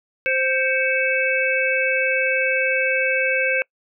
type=harmonic tone with a mistuned harmonic; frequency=523.3 Hz; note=C5; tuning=in tune; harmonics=1 / 3 / 4 / 5; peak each=-23 / -23 / -23 / -23 dBFS; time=0.26-3.62 s; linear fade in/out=0 ms; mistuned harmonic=4; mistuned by=+120 cents; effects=noise-tail reverb RT60 0.1 s tail -26 dB re dry